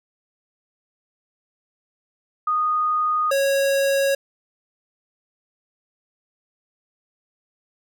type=tone pair in turn; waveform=sine / square; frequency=1236 / 550.6 Hz; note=D#6 / C#5; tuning=-12 / -12 cents; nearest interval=octave + major second; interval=1400 cents; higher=first; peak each=-18 dBFS; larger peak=neither; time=2.47-3.31 / 3.31-4.15 s; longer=neither; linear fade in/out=5 ms; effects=none